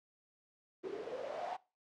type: noise with band-pass filter sweep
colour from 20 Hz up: white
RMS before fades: -42 dBFS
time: 0.83-1.57 s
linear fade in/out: 20 ms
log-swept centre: 360 to 770 Hz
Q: 8.6
effects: noise-tail reverb RT60 0.3 s tail -21 dB re dry + low-pass 5000 Hz 12 dB/octave